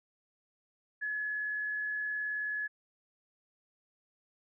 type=tone with amplitude modulation; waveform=sine; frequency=1700 Hz; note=G#6; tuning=40 cents sharp; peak=-31 dBFS; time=1.01-2.68 s; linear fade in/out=20 ms; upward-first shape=sine; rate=79 Hz; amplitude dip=25%; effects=none